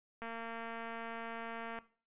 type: click train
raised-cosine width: 0.5 ms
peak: -29 dBFS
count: 360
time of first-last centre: 0.22-1.788 s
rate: 229 Hz
effects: noise-tail reverb RT60 0.4 s tail -17 dB re dry + resampled to 8000 Hz